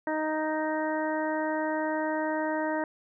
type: harmonic tone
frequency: 311.1 Hz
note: D#4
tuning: in tune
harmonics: 1 / 2 / 3 / 4 / 5 / 6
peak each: -31 / -31 / -33 / -44 / -38 / -38 dBFS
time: 0.07-2.84 s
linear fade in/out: 2 ms
effects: none